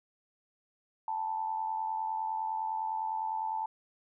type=tone with amplitude modulation; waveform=sine; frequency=880 Hz; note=A5; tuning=in tune; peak=-28 dBFS; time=1.08-3.66 s; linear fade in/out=2 ms; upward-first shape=sine; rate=89.9 Hz; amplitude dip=65%; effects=none